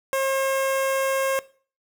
sawtooth tone with notch filter, 537 Hz, C5, 45 cents sharp, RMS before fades -23 dBFS, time 0.13-1.39 s, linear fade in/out 0 ms, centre 4300 Hz, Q 1.7, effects noise-tail reverb RT60 0.4 s tail -19 dB re dry

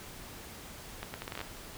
accelerating click train, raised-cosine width 0.3 ms, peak -22 dBFS, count 10, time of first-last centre 1.03-1.413 s, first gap 110 ms, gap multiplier 0.73, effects pink hiss -47 dBFS RMS until 1.77 s

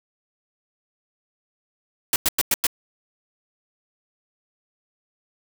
white noise bursts, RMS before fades -19 dBFS, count 5, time 2.13-2.668 s, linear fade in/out 2 ms, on 30 ms, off 97 ms, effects none

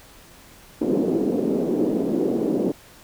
white band-pass noise, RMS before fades -22 dBFS, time 0.81-2.72 s, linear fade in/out 5 ms, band 220 to 390 Hz, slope 24 dB/octave, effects pink hiss -48 dBFS RMS until 3.03 s

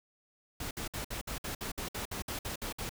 pink noise bursts, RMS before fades -38 dBFS, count 14, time 0.6-2.894 s, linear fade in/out 5 ms, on 110 ms, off 58 ms, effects none

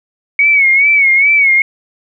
sine tone with vibrato, 2224 Hz, C#7, 5 cents sharp, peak -6 dBFS, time 0.39-1.62 s, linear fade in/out 2 ms, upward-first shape sine, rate 2.4 Hz, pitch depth 83 cents each way, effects none

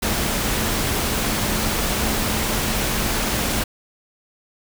sine tone in noise, 218 Hz, A3, 16 cents flat, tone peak -31 dBFS, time 0.02-3.64 s, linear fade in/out 10 ms, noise pink, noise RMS -22 dBFS, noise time 0.02-3.64 s, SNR -12 dB, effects none

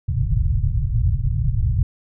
white low-pass noise, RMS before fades -19 dBFS, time 0.08-1.83 s, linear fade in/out 2 ms, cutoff 130 Hz, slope 48 dB/octave, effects none

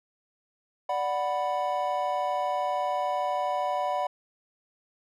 triangle chord, B minor, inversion first, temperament equal, 587.3 / 740 / 987.8 Hz, D5 / F#5 / B5, 0 / 0 / 0 cents, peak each -29 / -27 / -29 dBFS, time 0.89-4.07 s, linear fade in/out 5 ms, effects none

